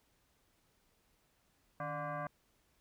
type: tone with frequency modulation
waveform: sine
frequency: 284 Hz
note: C#4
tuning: 42 cents sharp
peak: -37 dBFS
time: 1.8-2.27 s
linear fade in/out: 2 ms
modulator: 438 Hz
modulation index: 2.8
effects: pink hiss -74 dBFS RMS until 2.8 s